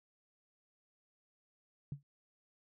sine tone with exponential decay, 141.7 Hz, C#3, 38 cents sharp, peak -34 dBFS, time 1.92-2.03 s, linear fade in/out 2 ms, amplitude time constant 22 ms, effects none

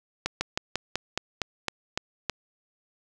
slowing click train, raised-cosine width 0.2 ms, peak -9 dBFS, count 10, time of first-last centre 0.26-2.297 s, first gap 150 ms, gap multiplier 1.1, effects none

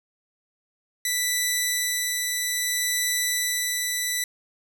10% pulse tone with tremolo, 1977 Hz, B6, 1 cent sharp, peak -13 dBFS, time 1.05-4.24 s, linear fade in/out 2 ms, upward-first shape sine, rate 0.61 Hz, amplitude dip 25%, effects none

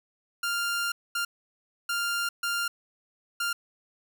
sawtooth tone bursts at uneven times, 1396.9 Hz, F6, in tune, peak -23 dBFS, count 5, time 0.43-0.92 / 1.15-1.25 / 1.89-2.29 / 2.43-2.68 / 3.4-3.53 s, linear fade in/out 5 ms, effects none

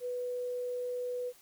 sine tone, 493.9 Hz, B4, in tune, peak -33 dBFS, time 0-1.33 s, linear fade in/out 50 ms, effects white hiss -60 dBFS RMS until 1.41 s

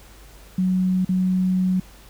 sine tone with dropouts, 185 Hz, F#3, in tune, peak -17 dBFS, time 0.58-1.8 s, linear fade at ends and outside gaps 5 ms, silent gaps 1.049-1.09 s, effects added 50 Hz sine -46 dBFS peak until 2.09 s + pink hiss -49 dBFS RMS until 2.09 s

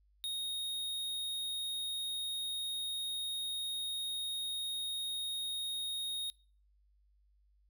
square tone, 3729 Hz, A#7, in tune, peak -36 dBFS, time 0.24-6.3 s, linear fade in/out 0 ms, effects noise-tail reverb RT60 0.5 s tail -26 dB re dry + added 50 Hz sine -66 dBFS peak until 7.69 s

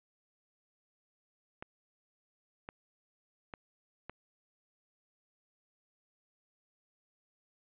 clicks, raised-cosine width 0.5 ms, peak -27 dBFS, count 4, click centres 1.625 / 2.689 / 3.538 / 4.096 s, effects resampled to 8000 Hz

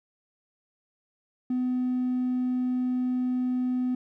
triangle tone, 251.7 Hz, B3, 33 cents sharp, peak -21 dBFS, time 1.5-3.95 s, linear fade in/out 5 ms, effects tanh soft clip ceiling -20 dBFS

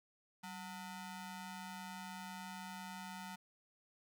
sawtooth ring-modulated tone, 546 Hz, C#5, 26 cents flat, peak -39 dBFS, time 0.43-3.36 s, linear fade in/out 10 ms, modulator 355 Hz, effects none

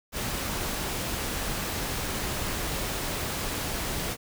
pink noise, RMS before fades -31 dBFS, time 0.12-4.17 s, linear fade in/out 50 ms, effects none

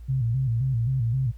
sine tone with vibrato, 123.47 Hz, B2, in tune, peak -21 dBFS, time 0.08-1.32 s, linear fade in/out 20 ms, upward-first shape square, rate 3.8 Hz, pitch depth 120 cents each way, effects added 58 Hz sine -38 dBFS peak until 1.37 s + pink hiss -65 dBFS RMS until 1.37 s

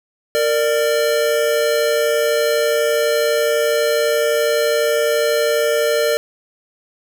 square tone pair together, 461.3 / 593.3 Hz, A#4 / D5, -18 / +18 cents, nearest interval major third, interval 436 cents, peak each -18 dBFS, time 0.35-6.17 s, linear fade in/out 0 ms, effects none

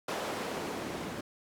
white noise with band-pass filter sweep, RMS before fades -37 dBFS, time 0.08-1.21 s, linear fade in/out 5 ms, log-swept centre 510 to 230 Hz, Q 0.82, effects none

